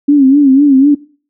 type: tone with vibrato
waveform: sine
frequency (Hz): 277.2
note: C#4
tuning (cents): 0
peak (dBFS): -3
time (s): 0.08-0.95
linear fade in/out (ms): 10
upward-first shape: sine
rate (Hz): 4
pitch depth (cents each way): 100
effects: noise-tail reverb RT60 0.4 s tail -20 dB re dry